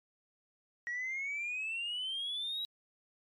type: exponential sweep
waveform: sine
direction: up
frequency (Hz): 1897 to 3892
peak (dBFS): -33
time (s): 0.87-2.65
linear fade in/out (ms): 0
effects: tanh soft clip ceiling -32 dBFS + MP3 96 kbps